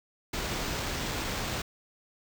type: noise with sample-and-hold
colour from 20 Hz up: pink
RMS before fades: -33 dBFS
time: 0.33-1.62 s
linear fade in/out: 5 ms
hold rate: 11025 Hz
effects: none